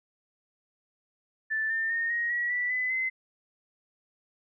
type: tone with pitch steps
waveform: sine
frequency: 1760 / 1799.1 / 1839 / 1879.8 / 1921.5 / 1964.2 / 2008 / 2052 Hz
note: A6 / A6 / A#6 / A#6 / B6 / B6 / B6 / C7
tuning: 0 / +38 / -24 / +14 / -48 / -10 / +28 / -34 cents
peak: -26 dBFS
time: 1.5-3.1 s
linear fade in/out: 20 ms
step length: 200 ms
effects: none